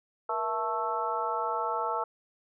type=harmonic tone with a mistuned harmonic; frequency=220.3 Hz; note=A3; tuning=2 cents sharp; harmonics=2 / 3 / 4 / 5 / 6; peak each=-36 / -36 / -32 / -36 / -33 dBFS; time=0.29-2.04 s; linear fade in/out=5 ms; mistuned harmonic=2; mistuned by=+130 cents; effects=none